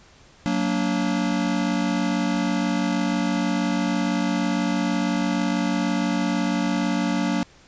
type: chord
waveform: square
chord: Gb augmented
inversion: none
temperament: just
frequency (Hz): 185 / 231.2 / 289.1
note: Gb3 / Bb3 / D4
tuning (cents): 0 / -14 / -27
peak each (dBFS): -26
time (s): 0.46-7.43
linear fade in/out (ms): 0
effects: pink hiss -52 dBFS RMS until 7.67 s + resampled to 16000 Hz